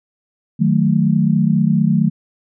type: chord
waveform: sine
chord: D# diminished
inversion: none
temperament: equal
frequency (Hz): 155.56 / 185 / 220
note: D#3 / F#3 / A3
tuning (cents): 0 / 0 / 0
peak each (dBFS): -16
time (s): 0.59-2.1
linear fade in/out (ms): 20
effects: none